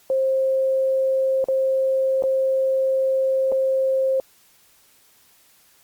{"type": "tone with dropouts", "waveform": "sine", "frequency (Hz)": 530, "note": "C5", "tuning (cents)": 22, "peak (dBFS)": -17, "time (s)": [0.1, 4.2], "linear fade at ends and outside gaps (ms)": 1, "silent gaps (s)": [[1.442, 1.485], [2.224, 2.237], [3.518, 3.522]], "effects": ["white hiss -56 dBFS RMS until 5.83 s", "Opus 48 kbps"]}